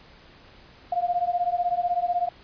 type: beating tone pair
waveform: sine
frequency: 698.5 / 714.5 Hz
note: F5 / F5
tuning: 0 / +39 cents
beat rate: 16 Hz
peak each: -25 dBFS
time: 0.92-2.29 s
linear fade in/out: 5 ms
effects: pink hiss -51 dBFS RMS until 2.43 s + resampled to 11025 Hz